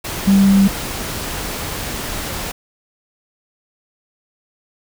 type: tone in noise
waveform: sine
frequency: 196 Hz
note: G3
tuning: in tune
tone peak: -8 dBFS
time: 0.27-0.68 s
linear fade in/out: 10 ms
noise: pink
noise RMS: -25 dBFS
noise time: 0.04-2.52 s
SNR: +14 dB
effects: none